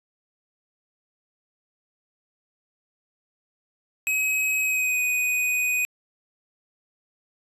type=tone with pitch glide; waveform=square; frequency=2545 to 2491 Hz; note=D#7 to D#7; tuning=+39 to +1 cents; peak=-22 dBFS; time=4.07-5.85 s; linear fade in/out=0 ms; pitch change=-38 cents; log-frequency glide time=4.61-5.02 s; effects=resampled to 32000 Hz

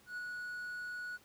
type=tone with ADSR envelope; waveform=triangle; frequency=1465 Hz; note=F#6; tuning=18 cents flat; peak=-36 dBFS; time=0.06-1.18 s; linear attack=110 ms; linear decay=23 ms; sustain=-2 dB; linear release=28 ms; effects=pink hiss -64 dBFS RMS until 1.24 s + high-pass 80 Hz 12 dB/octave

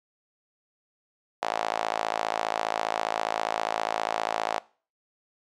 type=tone with high-pass filter; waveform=sawtooth; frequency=54.9 Hz; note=A1; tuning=3 cents flat; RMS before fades=-29 dBFS; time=1.42-4.59 s; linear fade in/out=10 ms; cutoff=730 Hz; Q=2.9; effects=noise-tail reverb RT60 0.4 s tail -22 dB re dry + low-pass 6000 Hz 12 dB/octave

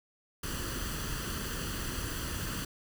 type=noise with comb filter; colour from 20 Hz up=pink; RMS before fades=-36 dBFS; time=0.43-2.65 s; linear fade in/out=5 ms; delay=0.66 ms; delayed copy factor=+0.65; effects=none

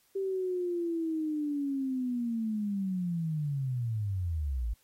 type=linear sweep; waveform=sine; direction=down; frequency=392 to 51.91 Hz; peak=-29 dBFS; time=0.15-4.74 s; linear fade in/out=10 ms; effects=white hiss -68 dBFS RMS until 4.83 s + AAC 48 kbps

